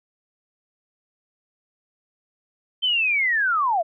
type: linear sweep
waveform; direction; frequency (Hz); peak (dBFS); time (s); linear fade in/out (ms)
sine; down; 3127 to 620; -18; 2.82-3.83; 20
effects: none